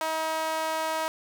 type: tone with high-pass filter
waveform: sawtooth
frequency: 318.5 Hz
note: D#4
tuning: 41 cents sharp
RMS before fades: -29 dBFS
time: 0.01-1.08 s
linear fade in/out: 0 ms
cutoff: 800 Hz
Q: 2.6
effects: none